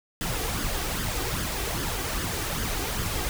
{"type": "noise with flanger", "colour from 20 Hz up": "pink", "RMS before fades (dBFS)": -29, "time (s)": [0.21, 3.29], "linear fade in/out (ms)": 0, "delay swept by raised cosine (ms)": [0.6, 2.6], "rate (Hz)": 2.5, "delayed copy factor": 0.55, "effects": []}